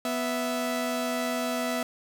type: tone pair together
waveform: sawtooth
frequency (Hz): 246.9 / 659.1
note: B3 / E5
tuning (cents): 0 / 0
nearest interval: octave + perfect fourth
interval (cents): 1700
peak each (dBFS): -26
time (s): 0.05-1.83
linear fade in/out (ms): 2
effects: none